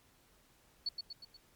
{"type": "tone with echo", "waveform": "sine", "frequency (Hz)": 4424, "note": "C#8", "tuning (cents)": -4, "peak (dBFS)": -32, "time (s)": [0.86, 0.89], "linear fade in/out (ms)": 5, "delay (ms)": 120, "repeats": 4, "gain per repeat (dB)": -5, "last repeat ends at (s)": 1.37, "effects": ["pink hiss -67 dBFS RMS until 1.55 s", "MP3 96 kbps"]}